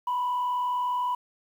sine tone with frequency modulation, 987 Hz, B5, 1 cent flat, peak -23 dBFS, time 0.07-1.15 s, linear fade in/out 5 ms, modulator 39.7 Hz, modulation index 0.52, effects tanh soft clip ceiling -22 dBFS + 9-bit

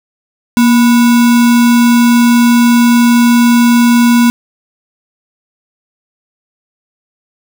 sine tone with sample-and-hold, 236.9 Hz, A#3, 28 cents sharp, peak -4 dBFS, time 0.57-4.3 s, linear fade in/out 0 ms, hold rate 1225 Hz, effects none

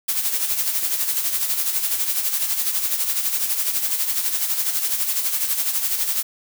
blue noise with tremolo, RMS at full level -20 dBFS, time 0.08-6.23 s, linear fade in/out 10 ms, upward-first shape sine, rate 12 Hz, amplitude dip 55%, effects none

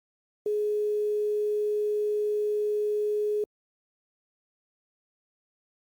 sine tone with quantisation, 419.7 Hz, G#4, 18 cents sharp, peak -24 dBFS, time 0.46-3.44 s, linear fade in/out 2 ms, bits 9, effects Opus 48 kbps

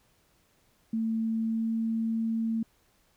sine tone with pitch glide, 224 to 225.4 Hz, A3 to A3, +31 to +42 cents, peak -26 dBFS, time 0.93-2.63 s, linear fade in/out 5 ms, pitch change +11 cents, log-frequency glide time 1.33-1.84 s, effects pink hiss -67 dBFS RMS until 3.16 s

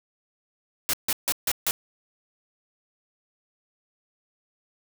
white noise bursts, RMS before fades -24 dBFS, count 5, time 0.89-1.71 s, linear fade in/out 0 ms, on 44 ms, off 150 ms, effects none

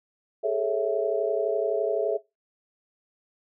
sine chord, A major seventh, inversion third, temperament equal with one note detuned, 408.2 / 440 / 554.4 / 659.3 Hz, G#4 / A4 / C#5 / E5, -30 / 0 / 0 / 0 cents, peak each -30 / -27 / -30 / -26 dBFS, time 0.43-2.18 s, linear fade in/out 20 ms, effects noise-tail reverb RT60 0.2 s tail -19 dB re dry

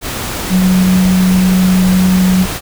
sine tone in noise, 185 Hz, F#3, in tune, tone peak -7 dBFS, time 0.49-2.47 s, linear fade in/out 50 ms, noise pink, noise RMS -20 dBFS, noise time 0.01-2.61 s, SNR +10 dB, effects none

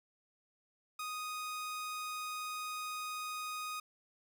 sawtooth tone, 1244.5 Hz, D#6, in tune, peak -35 dBFS, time 0.99-3.8 s, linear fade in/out 5 ms, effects none

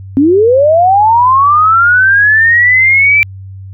sine linear sweep, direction up, 260.3 to 2349 Hz, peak -4 dBFS, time 0.17-3.23 s, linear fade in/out 0 ms, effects added 96 Hz sine -25 dBFS peak until 3.73 s

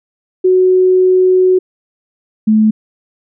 sine tone pair in turn, 370 / 216.6 Hz, F#4 / A3, 0 / -27 cents, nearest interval major sixth, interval 927 cents, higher first, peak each -6 dBFS, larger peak neither, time 0.44-1.59 / 2.47-2.71 s, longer first, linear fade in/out 10 ms, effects none

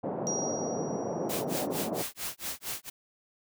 white band-pass noise, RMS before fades -33 dBFS, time 0.03-2.03 s, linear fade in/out 10 ms, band 140 to 690 Hz, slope 24 dB/octave
sine tone with exponential decay, 5730 Hz, F8, 44 cents sharp, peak -29 dBFS, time 0.27-1.75 s, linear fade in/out 0 ms, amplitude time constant 320 ms
white noise with tremolo, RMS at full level -34 dBFS, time 1.29-2.9 s, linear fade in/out 10 ms, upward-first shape sine, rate 4.4 Hz, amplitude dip 100%
effects none

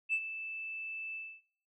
sine tone with ADSR envelope, 2637 Hz, E7, in tune, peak -26 dBFS, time 0.09-1.41 s, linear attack 42 ms, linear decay 64 ms, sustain -13 dB, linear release 260 ms, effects noise-tail reverb RT60 0.6 s tail -21 dB re dry + tanh soft clip ceiling -23 dBFS

